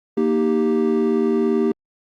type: chord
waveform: triangle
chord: Eb major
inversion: second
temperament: equal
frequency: 233.1 / 311.1 / 392 Hz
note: Bb3 / Eb4 / G4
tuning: 0 / 0 / 0 cents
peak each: -18 / -21 / -17 dBFS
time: 0.17-1.72 s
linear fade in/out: 5 ms
effects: Opus 48 kbps